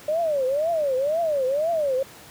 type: tone with vibrato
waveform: sine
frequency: 590 Hz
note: D5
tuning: 8 cents sharp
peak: -20 dBFS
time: 0.08-2.03 s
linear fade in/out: 5 ms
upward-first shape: triangle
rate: 2 Hz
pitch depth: 280 cents each way
effects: pink hiss -45 dBFS RMS until 2.3 s + high-pass 100 Hz 12 dB/octave